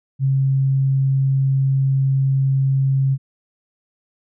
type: tone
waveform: sine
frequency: 135.1 Hz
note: C#3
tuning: 44 cents flat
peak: -14 dBFS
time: 0.19-3.18 s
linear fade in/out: 50 ms
effects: none